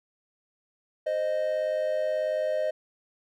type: tone pair together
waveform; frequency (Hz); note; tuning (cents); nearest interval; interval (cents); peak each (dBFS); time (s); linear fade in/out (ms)
triangle; 520 / 618.4; C5 / D#5; -11 / -11; minor third; 300; -29 / -24; 1.06-2.71; 10
effects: none